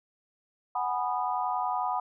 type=chord; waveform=sine; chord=G# minor seventh; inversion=third; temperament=equal with one note detuned; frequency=740 / 830.6 / 987.8 / 1230.9 Hz; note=F#5 / G#5 / B5 / D#6; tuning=0 / 0 / 0 / -19 cents; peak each=-31 / -34 / -31 / -35 dBFS; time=0.75-2 s; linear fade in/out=5 ms; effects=none